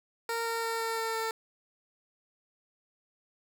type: tone with pitch steps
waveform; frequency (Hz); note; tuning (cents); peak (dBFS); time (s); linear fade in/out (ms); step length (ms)
15% pulse; 461.3 / 458.6 / 456 / 453.4 / 450.8 / 448.2; A#4 / A#4 / A#4 / A#4 / A4 / A4; -18 / -28 / -38 / -48 / +42 / +32; -24; 0.29-1.31; 2; 170
effects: none